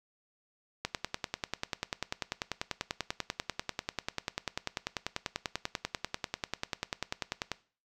click train, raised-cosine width 0.2 ms, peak -14 dBFS, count 69, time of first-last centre 0.85-7.517 s, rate 10.2 Hz, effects noise-tail reverb RT60 0.4 s tail -19 dB re dry

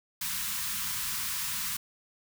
white band-stop noise, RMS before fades -33 dBFS, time 0.21-1.77 s, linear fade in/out 5 ms, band 230 to 920 Hz, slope 96 dB/octave, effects none

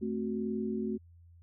sine chord, F# diminished, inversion first, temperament equal, 220 / 261.6 / 370 Hz, A3 / C4 / F#4, 0 / 0 / 0 cents, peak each -33 / -39 / -36 dBFS, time 0.01-0.98 s, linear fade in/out 20 ms, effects added 85 Hz sine -54 dBFS peak until 1.42 s

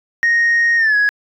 sine tone with pitch glide, 1864.7 to 1670.9 Hz, A#6 to G#6, 0 to +10 cents, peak -9 dBFS, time 0.23-1.09 s, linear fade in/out 0 ms, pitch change -190 cents, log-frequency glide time 0.77-0.96 s, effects tanh soft clip ceiling -9 dBFS

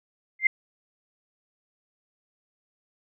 sine tone with exponential growth, 2093 Hz, C7, in tune, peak -12 dBFS, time 0.39-0.47 s, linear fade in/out 5 ms, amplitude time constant 17 ms, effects none

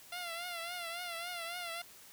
10% pulse tone with vibrato, 691 Hz, F5, 19 cents flat, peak -31 dBFS, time 0.12-1.82 s, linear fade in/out 5 ms, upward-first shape triangle, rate 3.6 Hz, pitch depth 82 cents each way, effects white hiss -56 dBFS RMS until 2.12 s

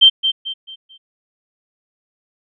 sine tone with echo, 3136 Hz, G7, in tune, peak -4 dBFS, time 0.01-0.1 s, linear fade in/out 20 ms, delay 220 ms, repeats 4, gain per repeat -9 dB, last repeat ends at 0.98 s, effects none

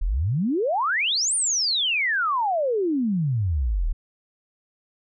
sine exponential two-way sweep, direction up then down, 34 to 9397 to 34 Hz, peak -20 dBFS, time 0.01-3.93 s, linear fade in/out 10 ms, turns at 1.35 s, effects none

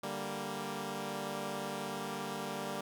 10% pulse chord, G minor, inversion second, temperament equal, 146.83 / 196 / 233.1 Hz, D3 / G3 / Bb3, 0 / 0 / 0 cents, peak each -36 / -32 / -33 dBFS, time 0.03-2.81 s, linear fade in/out 5 ms, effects none

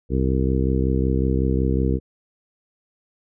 harmonic tone, 65.41 Hz, C2, in tune, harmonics 1 / 2 / 3 / 4 / 5 / 6 / 7, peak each -21 / -24 / -26 / -27 / -28 / -29 / -29 dBFS, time 0.09-2 s, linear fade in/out 50 ms, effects none

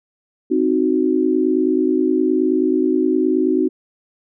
sine chord, C diminished, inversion none, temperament equal, 261.6 / 311.1 / 370 Hz, C4 / Eb4 / Gb4, 0 / 0 / 0 cents, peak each -19 / -18 / -18 dBFS, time 0.5-3.69 s, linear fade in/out 20 ms, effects none

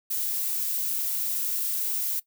violet noise, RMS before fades -28 dBFS, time 0.1-2.2 s, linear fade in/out 10 ms, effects noise-tail reverb RT60 0.1 s tail -19 dB re dry

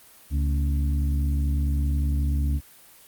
harmonic tone with a mistuned harmonic, 70.9 Hz, C#2, 40 cents sharp, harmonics 1 / 2 / 3 / 4, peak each -21 / -31 / -36 / -36 dBFS, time 0.3-2.61 s, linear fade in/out 50 ms, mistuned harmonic 3, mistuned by +110 cents, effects white hiss -51 dBFS RMS until 3.07 s + Opus 32 kbps

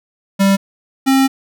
square tone pair in turn, 196 / 267.9 Hz, G3 / C4, 0 / +41 cents, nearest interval perfect fourth, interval 541 cents, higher second, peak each -10 dBFS, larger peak neither, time 0.39-0.57 / 1.06-1.28 s, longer second, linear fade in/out 20 ms, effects none

